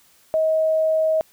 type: tone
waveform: sine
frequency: 634 Hz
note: D#5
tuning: 32 cents sharp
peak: -16 dBFS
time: 0.34-1.21 s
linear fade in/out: 0 ms
effects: white hiss -56 dBFS RMS until 1.32 s